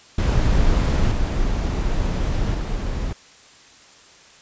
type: noise with level steps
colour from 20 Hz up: brown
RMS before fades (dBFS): -17 / -21 / -24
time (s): 0.18-3.13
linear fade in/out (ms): 5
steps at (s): 1.11 / 2.54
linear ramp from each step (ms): 10
effects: white hiss -48 dBFS RMS until 4.41 s + resampled to 16000 Hz

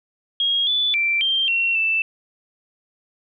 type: tone with pitch steps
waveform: sine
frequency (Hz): 3273 / 3475 / 2348 / 3164 / 2727 / 2652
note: G#7 / A7 / D7 / G7 / F7 / E7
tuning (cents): -26 / -22 / -1 / +15 / -42 / +10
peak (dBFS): -17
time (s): 0.4-2.02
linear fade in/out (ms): 2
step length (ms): 270
effects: none

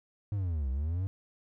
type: linear two-way sweep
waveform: triangle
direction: down then up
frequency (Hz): 105.9 to 62.9 to 98.6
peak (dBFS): -27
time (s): 0.32-1.07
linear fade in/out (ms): 0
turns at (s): 0.7
effects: none

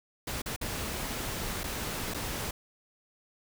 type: noise with dropouts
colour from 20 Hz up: pink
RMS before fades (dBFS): -35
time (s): 0.27-2.51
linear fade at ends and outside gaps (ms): 5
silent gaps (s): 0.419-0.459 / 0.563-0.612 / 1.635-1.639 / 2.139-2.144
effects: none

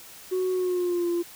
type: tone with pitch glide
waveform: sine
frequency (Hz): 370 to 345.2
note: F#4 to F4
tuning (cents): 0 to -20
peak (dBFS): -21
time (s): 0.31-1.23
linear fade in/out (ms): 20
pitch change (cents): -120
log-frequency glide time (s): 0.52-1.08
effects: tanh soft clip ceiling -21 dBFS + white hiss -46 dBFS RMS until 1.35 s

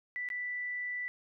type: tone with dropouts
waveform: sine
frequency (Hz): 1975.5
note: B6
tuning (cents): 0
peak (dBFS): -34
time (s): 0.16-1.08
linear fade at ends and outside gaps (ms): 0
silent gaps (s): 0.288-0.302
effects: none

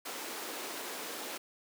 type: high-pass noise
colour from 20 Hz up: pink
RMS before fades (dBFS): -41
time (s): 0.05-1.38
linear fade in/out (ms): 10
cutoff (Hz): 290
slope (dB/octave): 24
effects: none

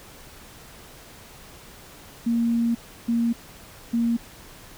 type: tone bursts at uneven times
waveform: sine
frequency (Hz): 233.1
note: A#3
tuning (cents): 0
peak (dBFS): -19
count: 3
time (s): 2.26-2.75 / 3.08-3.33 / 3.93-4.17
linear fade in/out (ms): 10
effects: pink hiss -46 dBFS RMS until 4.77 s

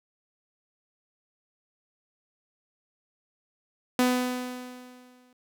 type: tone with exponential decay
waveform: sawtooth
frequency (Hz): 250.2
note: B3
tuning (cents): +23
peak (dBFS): -15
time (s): 3.99-5.33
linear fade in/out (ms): 2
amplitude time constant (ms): 290
effects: none

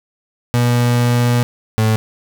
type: tone pair in turn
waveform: 35% pulse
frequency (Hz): 121 / 109.82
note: B2 / A2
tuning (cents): -35 / -3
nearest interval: major second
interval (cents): 168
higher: first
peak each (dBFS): -10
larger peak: neither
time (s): 0.54-1.43 / 1.78-1.96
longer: first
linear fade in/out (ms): 0
effects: none

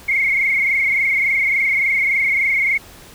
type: tone with frequency modulation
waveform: sine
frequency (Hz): 2164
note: C#7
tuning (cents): -42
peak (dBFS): -14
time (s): 0.08-2.78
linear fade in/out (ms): 10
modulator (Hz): 23.5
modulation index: 3.3
effects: pink hiss -42 dBFS RMS until 3.14 s

